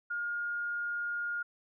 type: tone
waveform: sine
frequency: 1421 Hz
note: F6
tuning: 30 cents sharp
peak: -32 dBFS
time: 0.1-1.43 s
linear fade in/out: 10 ms
effects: none